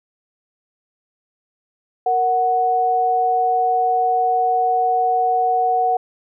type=tone pair together; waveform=sine; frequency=466.2 / 740 Hz; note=A#4 / F#5; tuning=0 / 0 cents; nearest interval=minor sixth; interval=800 cents; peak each=-23 / -15 dBFS; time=2.06-5.97 s; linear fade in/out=5 ms; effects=none